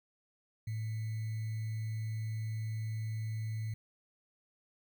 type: tone with sample-and-hold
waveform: sine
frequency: 110 Hz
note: A2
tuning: in tune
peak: -34 dBFS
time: 0.67-3.74 s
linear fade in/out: 5 ms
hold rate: 2100 Hz
effects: none